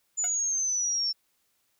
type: exponential sweep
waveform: sine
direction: down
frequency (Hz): 7040 to 5380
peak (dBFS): -25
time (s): 0.17-1.13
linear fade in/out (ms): 20
type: tone with exponential decay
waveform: 15% pulse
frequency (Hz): 722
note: F#5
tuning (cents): -43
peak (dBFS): -27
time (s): 0.24-0.33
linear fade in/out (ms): 1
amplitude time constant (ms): 18
effects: white hiss -72 dBFS RMS until 1.79 s